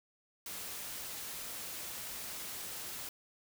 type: noise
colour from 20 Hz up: white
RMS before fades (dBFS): -43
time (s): 0.46-3.09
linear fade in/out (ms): 2
effects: none